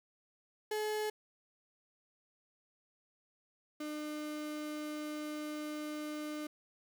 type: tone pair in turn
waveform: 35% pulse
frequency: 426.6 / 301.7 Hz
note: G#4 / D4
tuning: +46 / +47 cents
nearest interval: tritone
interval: 599 cents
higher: first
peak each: -32 / -37 dBFS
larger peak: first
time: 0.71-1.1 / 3.8-6.47 s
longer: second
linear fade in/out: 5 ms
effects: none

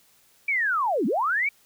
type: linear two-way sweep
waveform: sine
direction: down then up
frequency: 2349 to 190.6 to 2349 Hz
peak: -21 dBFS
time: 0.48-1.49 s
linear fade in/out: 5 ms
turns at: 1.06 s
effects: white hiss -60 dBFS RMS until 1.65 s

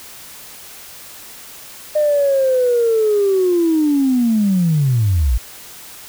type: linear sweep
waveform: sine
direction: down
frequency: 610 to 51.8 Hz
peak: -11 dBFS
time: 1.95-5.38 s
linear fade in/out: 10 ms
effects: tanh soft clip ceiling -7 dBFS + white hiss -37 dBFS RMS until 6.08 s

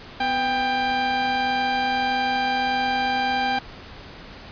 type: tone pair together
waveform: sawtooth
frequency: 250 / 791.7 Hz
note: B3 / G5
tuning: +21 / +17 cents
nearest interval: octave + minor sixth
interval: 1996 cents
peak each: -26 / -17 dBFS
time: 0.2-3.59 s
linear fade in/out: 5 ms
effects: pink hiss -41 dBFS RMS until 4.51 s + resampled to 11025 Hz

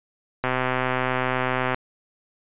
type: click train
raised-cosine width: 0.5 ms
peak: -8 dBFS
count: 168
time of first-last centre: 0.44-1.745 s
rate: 128 Hz
effects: resampled to 8000 Hz

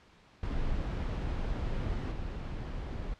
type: noise with level steps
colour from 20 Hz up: brown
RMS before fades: -33 / -37 dBFS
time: 0.43-3.14 s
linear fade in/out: 2 ms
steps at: 2.11 s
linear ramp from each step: 10 ms
effects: pink hiss -60 dBFS RMS until 3.19 s + low-pass 4000 Hz 12 dB/octave

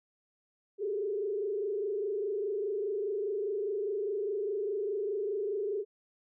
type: tone with frequency modulation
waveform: sine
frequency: 409.4 Hz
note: G#4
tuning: 25 cents flat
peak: -30 dBFS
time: 0.78-5.85 s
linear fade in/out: 50 ms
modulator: 24.9 Hz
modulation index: 1.2
effects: none

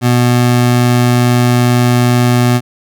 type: tone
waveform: 25% pulse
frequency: 122.3 Hz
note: B2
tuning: 16 cents flat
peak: -4 dBFS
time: 0.01-2.61 s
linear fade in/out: 50 ms
effects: none

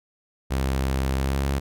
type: tone with pitch glide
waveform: sawtooth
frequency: 66.5 to 68.65 Hz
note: C2 to C#2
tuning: +29 to -16 cents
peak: -18 dBFS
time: 0.5-1.6 s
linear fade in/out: 20 ms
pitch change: +55 cents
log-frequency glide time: 1.16-1.43 s
effects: none

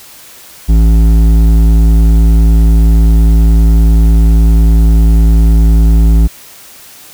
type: tone with hard clipping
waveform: triangle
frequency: 55 Hz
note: A1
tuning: in tune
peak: -5 dBFS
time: 0.68-6.28 s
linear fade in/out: 20 ms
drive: 14 dB
effects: white hiss -35 dBFS RMS until 7.13 s

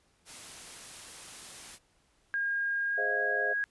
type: noise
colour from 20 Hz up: white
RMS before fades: -46 dBFS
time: 0.25-1.79 s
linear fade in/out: 50 ms
type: tone with pitch glide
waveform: sine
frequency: 1620 to 1648.3 Hz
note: G#6 to G#6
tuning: -43 to -14 cents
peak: -28 dBFS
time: 2.34-3.64 s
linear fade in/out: 0 ms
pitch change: +29 cents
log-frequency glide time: 2.88-3.04 s
type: chord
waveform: sine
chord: F minor seventh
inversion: first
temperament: just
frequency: 419.1 / 523.8 / 628.6 / 698.5 Hz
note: Ab4 / C5 / Eb5 / F5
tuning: +16 / +2 / +18 / 0 cents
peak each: -37 dBFS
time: 2.97-3.54 s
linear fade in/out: 20 ms
effects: pink hiss -69 dBFS RMS until 3.7 s + resampled to 24000 Hz

